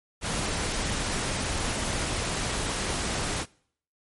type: noise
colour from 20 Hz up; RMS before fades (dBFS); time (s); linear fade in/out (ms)
pink; -29; 0.21-3.46; 50
effects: noise-tail reverb RT60 0.6 s tail -24 dB re dry + MP3 48 kbps